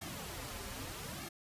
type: noise with flanger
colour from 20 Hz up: pink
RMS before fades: -44 dBFS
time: 0.01-1.29 s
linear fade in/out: 10 ms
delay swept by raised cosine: 2 to 6.4 ms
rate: 0.81 Hz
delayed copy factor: -0.95
effects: resampled to 32000 Hz